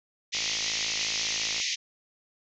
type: band-pass noise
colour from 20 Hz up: white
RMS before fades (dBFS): -30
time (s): 0.32-1.76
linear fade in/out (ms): 20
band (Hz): 1900 to 6600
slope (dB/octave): 96
type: click train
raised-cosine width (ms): 0.5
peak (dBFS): -26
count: 69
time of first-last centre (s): 0.35-1.6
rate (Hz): 54.4
effects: none